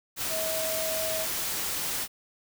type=tone in noise; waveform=sine; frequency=640 Hz; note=D#5; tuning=49 cents sharp; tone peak=-31 dBFS; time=0.29-1.27 s; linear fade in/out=50 ms; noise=white; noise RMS=-31 dBFS; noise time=0.16-2.08 s; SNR=-3 dB; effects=none